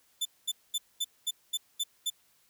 sawtooth tone bursts, 3520 Hz, A7, in tune, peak -25 dBFS, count 8, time 0.21-2.102 s, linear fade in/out 10 ms, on 44 ms, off 220 ms, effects white hiss -67 dBFS RMS until 2.49 s

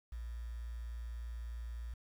sine tone with quantisation, 58.27 Hz, A#1, in tune, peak -40 dBFS, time 0.12-1.94 s, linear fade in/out 5 ms, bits 10, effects none

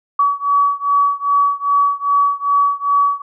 sine beating tone pair, 1136 / 1138.5 Hz, C#6 / C#6, +42 / +46 cents, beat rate 2.5 Hz, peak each -15 / -16 dBFS, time 0.19-3.22 s, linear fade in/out 5 ms, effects none

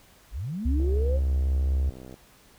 sine linear sweep, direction up, 35.67 to 554.4 Hz, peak -29 dBFS, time 0.31-1.2 s, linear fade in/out 50 ms
sine tone, 69.3 Hz, C#2, in tune, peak -21 dBFS, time 0.65-1.9 s, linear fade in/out 10 ms
click train, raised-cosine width 2 ms, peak -30 dBFS, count 87, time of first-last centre 0.8-2.142 s, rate 64.1 Hz
effects pink hiss -56 dBFS RMS until 2.58 s

